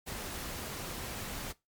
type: noise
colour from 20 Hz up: pink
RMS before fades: -40 dBFS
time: 0.06-1.53 s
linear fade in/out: 20 ms
effects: noise-tail reverb RT60 0.2 s tail -19 dB re dry + MP3 96 kbps